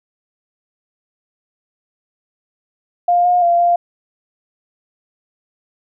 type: tone with pitch steps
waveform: sine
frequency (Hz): 703 / 714 / 690 / 696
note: F5 / F5 / F5 / F5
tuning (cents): +11 / +38 / -21 / -6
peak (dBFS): -10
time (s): 3.08-3.76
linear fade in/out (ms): 5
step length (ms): 170
effects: none